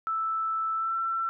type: tone with pitch glide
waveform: sine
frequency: 1318.5 to 1343.1 Hz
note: E6 to E6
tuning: 0 to +32 cents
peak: -26 dBFS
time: 0.07-1.29 s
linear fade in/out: 0 ms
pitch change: +32 cents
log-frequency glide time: 0.75-0.95 s
effects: none